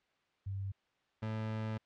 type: tone pair in turn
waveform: sine / 30% pulse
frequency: 97.6 / 109.6 Hz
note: G2 / A2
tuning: -7 / -6 cents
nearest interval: major second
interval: 201 cents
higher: second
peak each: -36 / -33 dBFS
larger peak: second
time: 0.46-0.72 / 1.22-1.78 s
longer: second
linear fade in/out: 10 ms
effects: white hiss -75 dBFS RMS until 1.85 s + low-pass 3000 Hz 12 dB/octave